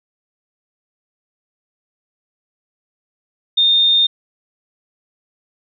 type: tone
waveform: sine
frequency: 3646 Hz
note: A#7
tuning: 39 cents flat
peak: -10 dBFS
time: 3.57-4.07 s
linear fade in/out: 10 ms
effects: none